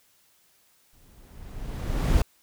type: noise with exponential growth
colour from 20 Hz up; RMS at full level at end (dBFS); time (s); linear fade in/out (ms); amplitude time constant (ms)
brown; -18; 0.93-2.22; 5; 280
effects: white hiss -63 dBFS RMS until 2.42 s